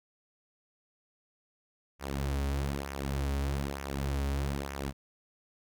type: tone with flanger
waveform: sawtooth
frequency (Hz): 69.4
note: C#2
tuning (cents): +3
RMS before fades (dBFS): -33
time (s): 1.99-4.93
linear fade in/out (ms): 50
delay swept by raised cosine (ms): 0.23 to 6.03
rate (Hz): 1.1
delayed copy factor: -0.65
effects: none